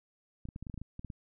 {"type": "clicks", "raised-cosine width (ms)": 5, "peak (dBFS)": -29, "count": 12, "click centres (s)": [0.454, 0.488, 0.561, 0.626, 0.668, 0.698, 0.742, 0.777, 0.816, 0.994, 1.047, 1.102], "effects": []}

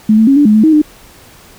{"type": "tone with pitch steps", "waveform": "sine", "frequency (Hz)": [215.6, 221.3, 274.1, 291.1, 212.1, 216.5, 315.1, 302.5], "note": ["A3", "A3", "C#4", "D4", "G#3", "A3", "D#4", "D#4"], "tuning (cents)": [-35, 10, -19, -15, 37, -28, 22, -49], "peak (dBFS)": -4, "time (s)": [0.09, 0.818], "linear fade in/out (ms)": 5, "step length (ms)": 91, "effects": ["pink hiss -40 dBFS RMS until 1.58 s"]}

